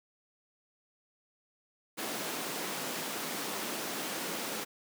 pink high-pass noise, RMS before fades -37 dBFS, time 1.97-4.65 s, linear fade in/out 20 ms, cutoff 200 Hz, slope 24 dB/octave, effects none

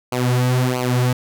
sawtooth tone with flanger, 125.6 Hz, B2, 30 cents sharp, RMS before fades -18 dBFS, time 0.12-1.13 s, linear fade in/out 5 ms, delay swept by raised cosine 0.55 to 5.15 ms, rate 1.5 Hz, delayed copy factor -0.85, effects none

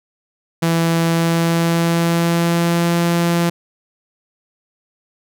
sawtooth tone with pitch glide, 166.2 to 170.77 Hz, E3 to F3, +15 to -39 cents, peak -10 dBFS, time 0.62-3.5 s, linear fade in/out 10 ms, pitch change +46 cents, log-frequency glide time 1.08-2.94 s, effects none

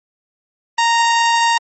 sawtooth tone, 929 Hz, A#5, 6 cents flat, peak -8 dBFS, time 0.78-1.58 s, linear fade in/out 5 ms, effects MP3 32 kbps

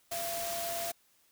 sine tone in noise, 682 Hz, F5, 41 cents flat, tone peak -36 dBFS, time 0.11-0.92 s, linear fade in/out 10 ms, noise white, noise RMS -38 dBFS, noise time 0.11-0.92 s, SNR -1 dB, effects white hiss -68 dBFS RMS until 1.31 s

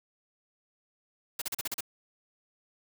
white noise bursts, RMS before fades -33 dBFS, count 7, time 1.39-1.807 s, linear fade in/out 5 ms, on 27 ms, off 38 ms, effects none

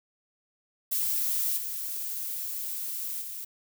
violet noise with level steps, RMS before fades -28 / -34 / -38 dBFS, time 0.91-3.45 s, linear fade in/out 10 ms, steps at 1.57 / 3.21 s, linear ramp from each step 10 ms, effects none

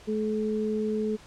sine tone pair together, 214.9 / 429.8 Hz, A3 / A4, -41 / -41 cents, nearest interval octave, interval 1200 cents, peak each -28 dBFS, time 0.07-1.17 s, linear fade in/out 20 ms, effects pink hiss -51 dBFS RMS until 1.26 s + low-pass 7000 Hz 12 dB/octave

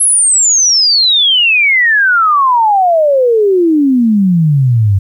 sine exponential sweep, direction down, 11090 to 93.9 Hz, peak -6 dBFS, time 0-4.99 s, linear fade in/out 10 ms, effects 8-bit

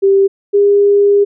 sine tone pair in turn, 392 / 404.9 Hz, G4 / G#4, 0 / -44 cents, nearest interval minor second, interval 56 cents, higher second, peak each -6 dBFS, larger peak neither, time 0.02-0.28 / 0.53-1.25 s, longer second, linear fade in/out 20 ms, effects none

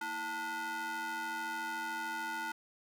square ring-modulated tone, 280.8 Hz, C#4, 22 cents sharp, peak -34 dBFS, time 0.01-2.52 s, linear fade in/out 5 ms, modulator 1170 Hz, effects none

